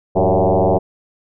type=tone with frequency modulation; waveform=sine; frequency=104 Hz; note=G#2; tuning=3 cents sharp; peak=-11 dBFS; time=0.15-0.79 s; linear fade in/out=20 ms; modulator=94 Hz; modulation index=7.6; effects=none